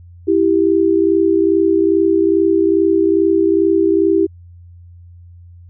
sine tone pair together, 329.6 / 392 Hz, E4 / G4, 0 / 0 cents, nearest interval minor third, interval 300 cents, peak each -13 dBFS, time 0.27-4.27 s, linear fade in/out 20 ms, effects added 87 Hz sine -37 dBFS peak until 5.69 s

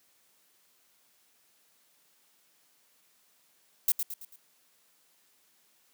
violet noise with echo, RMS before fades -24 dBFS, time 3.88-3.92 s, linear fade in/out 2 ms, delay 110 ms, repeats 4, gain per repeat -7 dB, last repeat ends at 4.36 s, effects white hiss -67 dBFS RMS until 5.93 s + high-pass 150 Hz 12 dB/octave

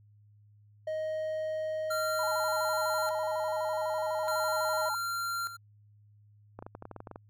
triangle tone, 626 Hz, D#5, 10 cents sharp, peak -29 dBFS, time 0.87-4.89 s, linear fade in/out 5 ms
square tone with tremolo, 1380 Hz, F6, 21 cents flat, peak -32 dBFS, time 1.9-5.57 s, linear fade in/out 10 ms, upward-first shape square, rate 0.42 Hz, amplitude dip 70%
sine tone with vibrato, 917 Hz, A#5, 29 cents flat, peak -34 dBFS, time 2.19-4.95 s, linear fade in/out 2 ms, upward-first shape square, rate 12 Hz, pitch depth 120 cents each way
clicks, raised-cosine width 1 ms, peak -28 dBFS, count 12, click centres 6.59 / 6.625 / 6.665 / 6.751 / 6.824 / 6.854 / 6.913 / 6.963 / 7.004 / 7.072 / 7.113 / 7.159 s
effects added 104 Hz sine -57 dBFS peak until 7.29 s

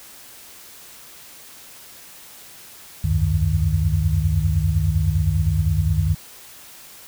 sine tone cluster, 71.2 / 86.8 / 96.6 / 153.4 Hz, C#2 / F2 / G2 / D#3, +47 / -10 / -25 / -24 cents, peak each -22 dBFS, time 3.04-6.15 s, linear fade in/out 5 ms, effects white hiss -43 dBFS RMS until 7.07 s

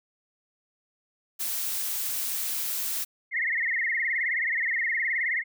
blue noise, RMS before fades -30 dBFS, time 1.39-3.05 s, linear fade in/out 20 ms
sine tone with vibrato, 1975.5 Hz, B6, in tune, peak -24 dBFS, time 3.31-5.44 s, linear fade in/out 50 ms, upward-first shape sine, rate 19 Hz, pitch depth 150 cents each way
effects none

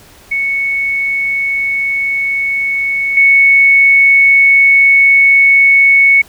sine tone with level steps, 2214 Hz, C#7, 3 cents flat, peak -12 / -4 dBFS, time 0.31-6.22 s, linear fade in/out 10 ms, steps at 3.17 s, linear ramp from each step 2 ms, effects pink hiss -41 dBFS RMS until 6.28 s

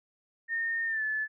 sine tone with pitch glide, 1830 to 1734.3 Hz, A#6 to A6, -32 to -25 cents, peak -28 dBFS, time 0.48-1.28 s, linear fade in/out 50 ms, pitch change -93 cents, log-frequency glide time 0.86-1.03 s, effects none

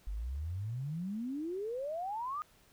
sine exponential sweep, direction up, 47 to 1256 Hz, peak -35 dBFS, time 0.07-2.42 s, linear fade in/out 0 ms, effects pink hiss -65 dBFS RMS until 2.72 s

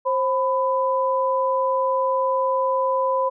sine tone pair together, 529.7 / 1000 Hz, C5 / B5, +21 / +21 cents, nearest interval major seventh, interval 1100 cents, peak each -21 dBFS, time 0.05-3.3 s, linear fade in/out 20 ms, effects none

